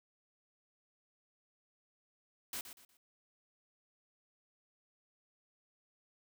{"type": "noise with echo", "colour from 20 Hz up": "white", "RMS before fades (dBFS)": -41, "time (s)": [2.53, 2.61], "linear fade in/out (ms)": 2, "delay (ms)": 120, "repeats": 3, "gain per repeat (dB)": -10, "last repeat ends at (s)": 2.97, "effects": []}